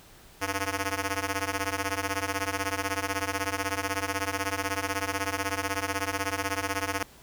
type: ring-modulated tone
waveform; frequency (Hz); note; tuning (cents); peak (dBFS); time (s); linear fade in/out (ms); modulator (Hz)
5% pulse; 195.9; G3; -1; -14; 0.41-7.03; 2; 106
effects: pink hiss -53 dBFS RMS until 7.22 s